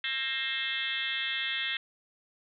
sine tone with frequency modulation, 2637 Hz, E7, in tune, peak -29 dBFS, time 0.04-1.77 s, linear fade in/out 2 ms, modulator 259 Hz, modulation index 3.9, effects none

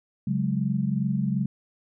sine chord, C# suspended fourth, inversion none, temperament equal, 138.59 / 185 / 207.7 Hz, C#3 / F#3 / G#3, 0 / 0 / 0 cents, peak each -27 dBFS, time 0.27-1.46 s, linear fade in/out 5 ms, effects none

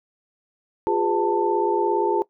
sine tone cluster, 352.2 / 409.5 / 498.4 / 889 Hz, F4 / G#4 / B4 / A5, +15 / -24 / +16 / +18 cents, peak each -23 / -23 / -29 / -23 dBFS, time 0.87-2.22 s, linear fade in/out 0 ms, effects noise-tail reverb RT60 0.1 s tail -19 dB re dry

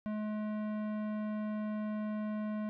sine tone with tanh clipping, 212.8 Hz, G#3, 42 cents sharp, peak -36 dBFS, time 0.06-2.69 s, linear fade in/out 0 ms, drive 16 dB, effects none

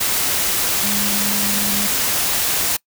sine tone in noise, 203.7 Hz, G#3, 33 cents flat, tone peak -25 dBFS, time 0.83-1.87 s, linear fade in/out 10 ms, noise white, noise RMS -19 dBFS, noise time 0-2.77 s, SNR -9 dB, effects noise-tail reverb RT60 0.1 s tail -24 dB re dry

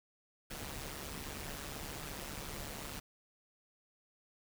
pink noise with amplitude modulation, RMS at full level -41 dBFS, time 0.5-3 s, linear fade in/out 10 ms, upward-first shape sine, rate 145 Hz, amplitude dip 70%, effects none

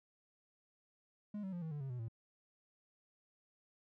triangle tone with pitch steps, 208 / 190.74 / 174.91 / 160.39 / 147.08 / 134.87 / 123.68 / 113.41 Hz, G#3 / G3 / F3 / E3 / D3 / C#3 / B2 / A#2, +3 / -47 / +3 / -47 / +3 / -47 / +3 / -47 cents, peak -38 dBFS, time 1.34-2.084 s, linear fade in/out 5 ms, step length 93 ms, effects none

